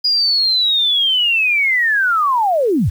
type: linear sweep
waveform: sine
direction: down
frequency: 4921 to 62.5 Hz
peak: -12 dBFS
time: 0.04-2.9 s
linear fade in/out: 10 ms
effects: 7-bit